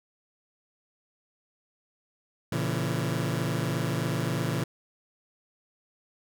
sawtooth chord, A# diminished, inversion none, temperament just, 116.54 / 139.85 / 167.82 Hz, A#2 / C#3 / E3, 0 / +16 / +31 cents, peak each -27 dBFS, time 2.52-4.64 s, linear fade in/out 5 ms, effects none

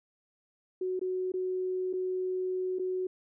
sine tone with dropouts, 370 Hz, F#4, in tune, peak -29 dBFS, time 0.81-3.07 s, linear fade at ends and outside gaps 5 ms, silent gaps 0.994-1.013 / 1.32-1.338 / 1.93-1.935 / 2.787-2.794 s, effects none

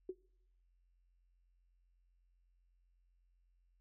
sine tone with exponential decay, 370 Hz, F#4, in tune, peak -35 dBFS, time 0.09-0.16 s, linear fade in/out 5 ms, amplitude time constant 15 ms, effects noise-tail reverb RT60 0.8 s tail -25 dB re dry + added 44 Hz sine -70 dBFS peak until 3.8 s

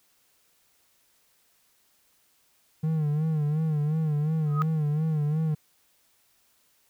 triangle tone with vibrato, 153.4 Hz, D#3, 24 cents flat, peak -21 dBFS, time 2.83-5.55 s, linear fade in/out 10 ms, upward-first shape sine, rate 2.8 Hz, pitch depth 78 cents each way
sine tone with exponential growth, 1258 Hz, D#6, 19 cents sharp, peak -21 dBFS, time 4.46-4.62 s, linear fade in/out 0 ms, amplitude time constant 34 ms
effects white hiss -66 dBFS RMS until 6.89 s

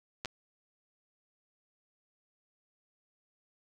clicks, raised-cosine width 0.2 ms, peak -20 dBFS, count 2, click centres 0.249 / 0.257 s, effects 10-bit

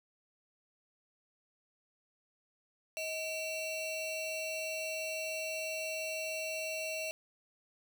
40% pulse ring-modulated tone, 1673 Hz, G#6, 12 cents sharp, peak -32 dBFS, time 2.97-7.11 s, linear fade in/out 0 ms, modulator 1040 Hz, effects none

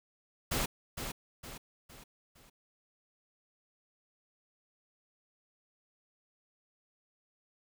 pink noise with echo, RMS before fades -32 dBFS, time 0.51-0.66 s, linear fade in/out 10 ms, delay 460 ms, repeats 4, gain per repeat -7 dB, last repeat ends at 2.5 s, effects none

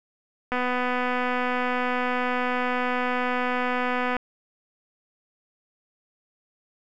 click train, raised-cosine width 0.5 ms, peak -12 dBFS, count 909, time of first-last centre 0.52-4.167 s, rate 249 Hz, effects none

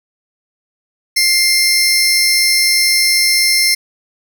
sawtooth tone pair together, 2107 / 5352 Hz, C7 / E8, +12 / +25 cents, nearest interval octave + major third, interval 1613 cents, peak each -10 dBFS, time 1.16-3.75 s, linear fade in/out 10 ms, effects none

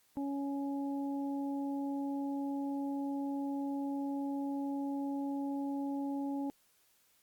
harmonic tone, 279.1 Hz, C#4, 12 cents sharp, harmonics 1 / 2 / 3, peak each -34 / -47 / -45 dBFS, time 0.17-6.5 s, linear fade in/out 0 ms, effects white hiss -70 dBFS RMS until 7.22 s + Opus 48 kbps

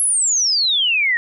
sine exponential sweep, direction down, 11240 to 1842 Hz, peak -14 dBFS, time 0-1.17 s, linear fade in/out 0 ms, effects none

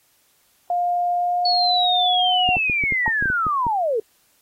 sine tone with pitch glide, 706 to 732.2 Hz, F5 to F#5, +19 to -18 cents, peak -18 dBFS, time 0.7-2.56 s, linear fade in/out 2 ms, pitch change +63 cents, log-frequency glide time 1.16-2.41 s
sine linear sweep, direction down, 4435 to 415.3 Hz, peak -18 dBFS, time 1.45-4 s, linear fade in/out 5 ms
clicks, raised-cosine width 3 ms, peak -16 dBFS, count 11, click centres 2.49 / 2.568 / 2.698 / 2.838 / 2.923 / 3.079 / 3.225 / 3.257 / 3.301 / 3.467 / 3.667 s
sine tone with exponential decay, 884 Hz, A5, 8 cents sharp, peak -16 dBFS, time 3.06-3.14 s, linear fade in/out 2 ms, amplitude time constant 17 ms
effects white hiss -61 dBFS RMS until 4.41 s + AAC 48 kbps

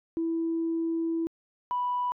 sine tone pair in turn, 329.6 / 985.5 Hz, E4 / B5, 0 / -4 cents, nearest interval octave + perfect fifth, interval 1896 cents, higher second, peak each -25 dBFS, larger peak neither, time 0.17-1.27 / 1.71-2.12 s, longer first, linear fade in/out 0 ms, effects tanh soft clip ceiling -21 dBFS

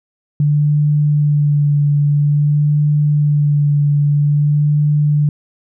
sine tone with vibrato, 146.83 Hz, D3, in tune, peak -10 dBFS, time 0.4-5.29 s, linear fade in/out 2 ms, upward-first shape sine, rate 0.5 Hz, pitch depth 19 cents each way, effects none

